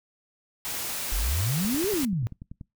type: noise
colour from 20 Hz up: white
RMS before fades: -32 dBFS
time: 0.65-2.05 s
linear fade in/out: 0 ms
type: exponential two-way sweep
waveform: sine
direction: up then down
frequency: 39 to 440 to 105.4 Hz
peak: -24 dBFS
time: 1.12-2.27 s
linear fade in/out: 0 ms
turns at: 1.9 s
type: click train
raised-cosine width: 5 ms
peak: -27 dBFS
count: 11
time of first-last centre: 1.65-2.612 s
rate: 10.4 Hz
effects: noise-tail reverb RT60 0.2 s tail -24 dB re dry